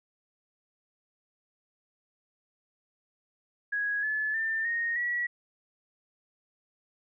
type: tone with pitch steps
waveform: sine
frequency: 1661.2 / 1724.8 / 1790.7 / 1859.3 / 1930.4 Hz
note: G#6 / A6 / A6 / A#6 / B6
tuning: 0 / -35 / +30 / -5 / -40 cents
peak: -27 dBFS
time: 3.72-5.27 s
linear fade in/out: 10 ms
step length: 310 ms
effects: none